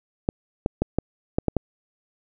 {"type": "clicks", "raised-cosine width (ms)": 2, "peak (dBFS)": -7, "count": 7, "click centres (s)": [0.289, 0.661, 0.82, 0.986, 1.385, 1.483, 1.567], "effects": []}